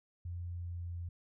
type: tone with pitch glide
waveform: sine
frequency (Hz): 87.31 to 86.41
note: F2 to F2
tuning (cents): 0 to -18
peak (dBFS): -38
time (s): 0.25-1.09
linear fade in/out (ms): 5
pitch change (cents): -18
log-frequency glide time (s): 0.46-0.96
effects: none